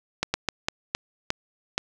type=slowing click train; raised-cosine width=0.2 ms; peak=-6 dBFS; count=7; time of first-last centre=0.23-1.779 s; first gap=110 ms; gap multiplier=1.34; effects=none